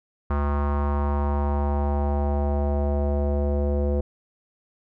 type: tone with low-pass filter sweep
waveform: square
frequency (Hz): 72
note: D2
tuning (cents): -34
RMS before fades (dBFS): -23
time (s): 0.3-4.01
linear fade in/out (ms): 5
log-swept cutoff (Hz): 1200 to 520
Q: 3.1
effects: none